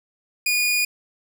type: tone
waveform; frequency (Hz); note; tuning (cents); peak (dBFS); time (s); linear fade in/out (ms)
sawtooth; 2448; D#7; -29; -15; 0.46-0.85; 5
effects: none